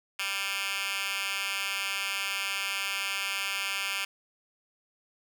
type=tone with high-pass filter; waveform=10% pulse; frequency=196.7 Hz; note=G3; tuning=6 cents sharp; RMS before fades=-32 dBFS; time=0.19-4.05 s; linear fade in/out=5 ms; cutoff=2100 Hz; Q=3.5; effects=none